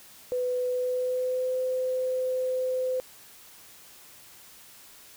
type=tone with pitch glide; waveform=sine; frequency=498.9 to 511.7 Hz; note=B4 to C5; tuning=+17 to -39 cents; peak=-25 dBFS; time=0.32-3 s; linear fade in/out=0 ms; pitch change=+44 cents; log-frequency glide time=0.68-1.6 s; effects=white hiss -51 dBFS RMS until 5.16 s